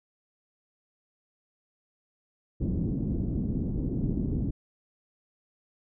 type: low-pass noise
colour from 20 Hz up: white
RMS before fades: -29 dBFS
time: 2.6-4.51 s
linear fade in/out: 10 ms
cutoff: 270 Hz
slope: 24 dB/octave
effects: none